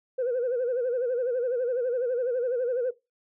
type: tone with vibrato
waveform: sine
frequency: 493.9 Hz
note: B4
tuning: in tune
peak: -23 dBFS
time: 0.18-2.91 s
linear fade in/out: 10 ms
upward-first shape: sine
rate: 12 Hz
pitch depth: 100 cents each way
effects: noise-tail reverb RT60 0.2 s tail -17 dB re dry + tanh soft clip ceiling -21 dBFS